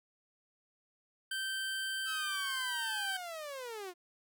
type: tone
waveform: 25% pulse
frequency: 1557 Hz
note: G6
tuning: 12 cents flat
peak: -31 dBFS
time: 1.31-3.17 s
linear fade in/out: 5 ms
type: linear sweep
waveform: sawtooth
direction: down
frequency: 1318.5 to 342.9 Hz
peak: -37 dBFS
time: 2.05-3.94 s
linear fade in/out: 50 ms
effects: none